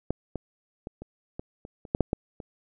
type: clicks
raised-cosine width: 2 ms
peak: -13 / -18 / -22 / -26 / -21 / -28 / -29 / -10 / -7 / -11 / -25 dBFS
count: 11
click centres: 0.106 / 0.357 / 0.871 / 1.02 / 1.395 / 1.651 / 1.852 / 1.949 / 2.007 / 2.131 / 2.402 s
effects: none